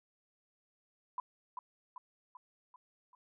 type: tone with echo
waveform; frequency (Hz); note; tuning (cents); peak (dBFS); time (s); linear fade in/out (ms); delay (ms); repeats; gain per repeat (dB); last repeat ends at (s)
sine; 1000; B5; +21; -34; 1.18-1.2; 2; 390; 5; -5; 3.15
effects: none